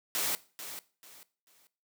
white noise with echo, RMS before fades -31 dBFS, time 0.15-0.35 s, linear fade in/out 0 ms, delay 440 ms, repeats 3, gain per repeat -11 dB, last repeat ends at 1.67 s, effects noise-tail reverb RT60 0.4 s tail -19 dB re dry + high-pass 150 Hz 12 dB/octave

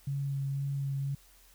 sine tone with vibrato, 138.59 Hz, C#3, in tune, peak -30 dBFS, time 0.07-1.15 s, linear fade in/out 5 ms, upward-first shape sine, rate 2 Hz, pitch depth 14 cents each way, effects added 43 Hz sine -61 dBFS peak until 1.54 s + white hiss -61 dBFS RMS until 1.54 s

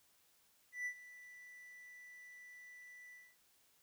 triangle tone with ADSR envelope, 1975.5 Hz, B6, in tune, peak -35 dBFS, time 0.72-3.36 s, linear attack 140 ms, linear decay 75 ms, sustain -17 dB, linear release 230 ms, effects white hiss -72 dBFS RMS until 3.82 s

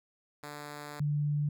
5% pulse / sine tone pair in turn, 147.1 / 147.1 Hz, D3 / D3, +3 / +3 cents, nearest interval unison, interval 0 cents, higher neither, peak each -30 / -27 dBFS, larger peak second, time 0.43-1 / 1-1.49 s, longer first, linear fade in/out 5 ms, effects none

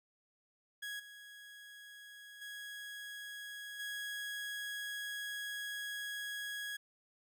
30% pulse tone with level steps, 1661.2 Hz, G#6, in tune, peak -38 / -49 / -42 / -37 dBFS, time 0.82-6.77 s, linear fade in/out 10 ms, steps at 0.99 / 2.41 / 3.79 s, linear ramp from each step 10 ms, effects none

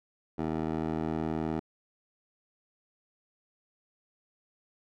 15% pulse tone with band-pass filter, 79.4 Hz, D#2, 36 cents sharp, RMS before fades -32 dBFS, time 0.38-1.6 s, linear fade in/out 10 ms, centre 440 Hz, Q 1, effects none

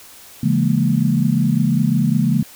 sine chord, A# half-diminished seventh, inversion first, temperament equal with one note detuned, 138.59 / 167.5 / 207.7 / 233.1 Hz, C#3 / E3 / G#3 / A#3, 0 / +28 / 0 / 0 cents, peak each -19 dBFS, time 0.43-2.43 s, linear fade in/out 5 ms, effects white hiss -42 dBFS RMS until 2.55 s

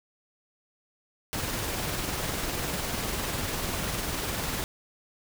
pink noise with tremolo, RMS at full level -30 dBFS, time 1.33-4.64 s, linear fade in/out 0 ms, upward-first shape sine, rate 20 Hz, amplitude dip 30%, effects none

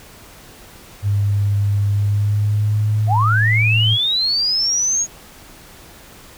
sine tone with pitch glide, 101.4 to 110.58 Hz, G#2 to A2, -41 to +9 cents, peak -14 dBFS, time 1.02-3.98 s, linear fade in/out 50 ms, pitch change +150 cents, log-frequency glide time 1.89-3.72 s
sine linear sweep, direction up, 645 to 6700 Hz, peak -15 dBFS, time 3.07-5.07 s, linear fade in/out 50 ms
effects pink hiss -42 dBFS RMS until 6.37 s

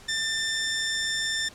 15% pulse tone, 1787 Hz, A6, 26 cents sharp, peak -19 dBFS, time 0.08-1.49 s, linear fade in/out 10 ms, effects pink hiss -49 dBFS RMS until 1.54 s + low-pass 9000 Hz 12 dB/octave

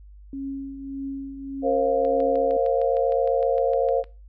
sine tone with tremolo, 273.3 Hz, C#4, 24 cents flat, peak -27 dBFS, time 0.33-2.57 s, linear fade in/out 2 ms, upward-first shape triangle, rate 1.7 Hz, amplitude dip 60%
sine chord, Bb suspended second, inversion none, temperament equal with one note detuned, 466.2 / 533.9 / 698.5 Hz, Bb4 / C5 / F5, 0 / +35 / 0 cents, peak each -23 / -21 / -26 dBFS, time 1.62-4.04 s, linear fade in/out 50 ms
click train, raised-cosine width 0.3 ms, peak -28 dBFS, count 14, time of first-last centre 2.05-4.041 s, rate 6.53 Hz
effects noise-tail reverb RT60 0.3 s tail -21 dB re dry + added 50 Hz sine -43 dBFS peak until 4.28 s

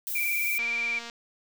violet noise, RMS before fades -32 dBFS, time 0.07-0.58 s, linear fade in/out 0 ms
sine tone with vibrato, 2349 Hz, D7, in tune, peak -26 dBFS, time 0.15-0.99 s, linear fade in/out 5 ms, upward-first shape sine, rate 19 Hz, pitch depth 40 cents each way
click train, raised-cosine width 0.2 ms, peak -23 dBFS, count 120, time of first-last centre 0.59-1.099 s, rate 234 Hz
effects none

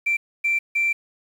sine tone bursts at uneven times, 2349 Hz, D7, in tune, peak -17 dBFS, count 3, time 0.06-0.17 / 0.44-0.59 / 0.75-0.93 s, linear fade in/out 10 ms, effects tanh soft clip ceiling -14 dBFS + 8-bit

